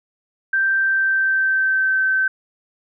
sine tone with pitch glide, 1568 to 1542 Hz, G6 to G6, 0 to -29 cents, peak -15 dBFS, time 0.53-2.28 s, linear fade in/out 5 ms, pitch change -29 cents, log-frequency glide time 0.77-2.01 s, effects none

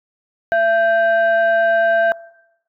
sine tone pair together, 672.7 / 1568 Hz, E5 / G6, +35 / 0 cents, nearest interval octave + minor third, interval 1465 cents, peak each -13 / -17 dBFS, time 0.52-2.12 s, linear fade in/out 0 ms, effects noise-tail reverb RT60 0.9 s tail -22 dB re dry + tanh soft clip ceiling -7 dBFS

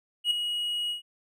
triangle tone with ADSR envelope, 2900 Hz, F#7, 35 cents flat, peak -18 dBFS, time 0.24-1.02 s, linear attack 68 ms, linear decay 6 ms, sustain -8 dB, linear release 120 ms, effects none

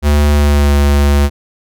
square tone with pitch glide, 73.42 to 71.45 Hz, D2 to D2, 0 to -47 cents, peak -8 dBFS, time 0.02-1.3 s, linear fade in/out 50 ms, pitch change -47 cents, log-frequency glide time 0.31-0.74 s, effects none

